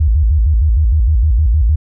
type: tone with vibrato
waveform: sine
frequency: 65.2 Hz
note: C2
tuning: 5 cents flat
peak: -8 dBFS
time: 0-1.76 s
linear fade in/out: 10 ms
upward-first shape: square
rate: 6.5 Hz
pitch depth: 290 cents each way
effects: none